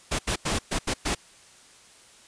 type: noise bursts at uneven times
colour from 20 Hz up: pink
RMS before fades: -26 dBFS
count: 6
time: 0.11-0.19 / 0.27-0.36 / 0.45-0.59 / 0.71-0.79 / 0.87-0.94 / 1.05-1.15 s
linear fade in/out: 10 ms
effects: white hiss -53 dBFS RMS until 2.27 s + resampled to 22050 Hz